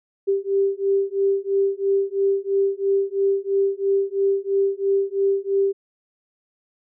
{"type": "beating tone pair", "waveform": "sine", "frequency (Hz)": [392, 395], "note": ["G4", "G4"], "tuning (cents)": [0, 13], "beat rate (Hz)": 3, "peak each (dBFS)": -21, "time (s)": [0.27, 5.73], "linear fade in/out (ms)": 20, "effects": []}